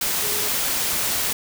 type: tone in noise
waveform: sine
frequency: 420 Hz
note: G#4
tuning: 19 cents sharp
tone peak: -34 dBFS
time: 0.22-0.49 s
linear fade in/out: 5 ms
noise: white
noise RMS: -23 dBFS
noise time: 0.01-1.33 s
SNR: -14 dB
effects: none